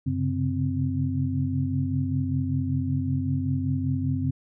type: tone cluster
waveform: sine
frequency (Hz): 94.8 / 134.2 / 139.4 / 260.2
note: F#2 / C3 / C#3 / C4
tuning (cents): +43 / +44 / +10 / -9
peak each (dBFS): -28 / -30 / -29 / -28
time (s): 0.06-4.31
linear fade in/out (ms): 10
effects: none